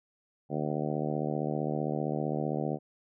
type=harmonic tone; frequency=75.4 Hz; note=D2; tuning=46 cents sharp; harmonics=2 / 3 / 4 / 5 / 6 / 7 / 8 / 9 / 10; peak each=-34 / -36 / -37 / -38 / -39 / -39 / -40 / -41 / -41 dBFS; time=0.49-2.79 s; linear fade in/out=50 ms; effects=none